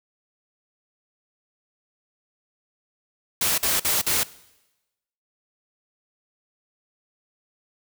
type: noise bursts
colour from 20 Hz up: white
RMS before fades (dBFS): -22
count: 4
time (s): 3.41-4.234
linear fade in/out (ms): 5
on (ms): 170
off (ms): 48
effects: noise-tail reverb RT60 1.0 s tail -20 dB re dry